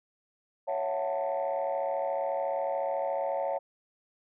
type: chord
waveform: sine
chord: F# minor seventh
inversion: second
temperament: just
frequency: 555 / 666 / 740 / 888 Hz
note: C#5 / E5 / F#5 / A5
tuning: +2 / +18 / 0 / +16 cents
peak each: -30 / -33 / -34 / -35 dBFS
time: 0.67-3.59 s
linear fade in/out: 20 ms
effects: tanh soft clip ceiling -22 dBFS